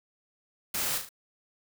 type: noise with echo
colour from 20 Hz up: white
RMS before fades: -31 dBFS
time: 0.74-0.98 s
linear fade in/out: 5 ms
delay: 37 ms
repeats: 3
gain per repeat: -6 dB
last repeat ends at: 1.091 s
effects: none